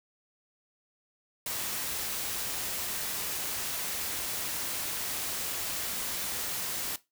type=noise; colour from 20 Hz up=white; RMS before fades=-34 dBFS; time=1.46-6.96 s; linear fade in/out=2 ms; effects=noise-tail reverb RT60 0.2 s tail -17 dB re dry